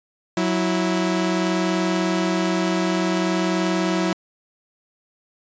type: tone pair together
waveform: sawtooth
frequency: 184.3 / 328.1 Hz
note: F#3 / E4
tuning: -7 / -8 cents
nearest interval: minor seventh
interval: 999 cents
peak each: -18 dBFS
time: 0.37-4.13 s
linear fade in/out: 2 ms
effects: resampled to 16000 Hz